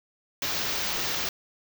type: band-stop noise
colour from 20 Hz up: white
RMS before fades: -29 dBFS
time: 0.42-1.29 s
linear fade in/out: 2 ms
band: 6500 to 16000 Hz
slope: 48 dB/octave
effects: none